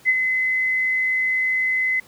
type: tone with ADSR envelope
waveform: sine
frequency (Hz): 2037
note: C7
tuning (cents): -47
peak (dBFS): -12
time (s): 0.05-2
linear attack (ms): 39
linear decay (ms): 42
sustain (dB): -6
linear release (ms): 5
effects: pink hiss -50 dBFS RMS until 2.07 s + high-pass 100 Hz 12 dB/octave